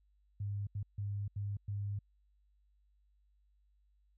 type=tone bursts at uneven times; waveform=sine; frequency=101.4 Hz; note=G#2; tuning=41 cents flat; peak=-35 dBFS; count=5; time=0.4-0.67 / 0.75-0.83 / 0.98-1.28 / 1.36-1.57 / 1.68-1.99 s; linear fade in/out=5 ms; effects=added 50 Hz sine -68 dBFS peak until 4.17 s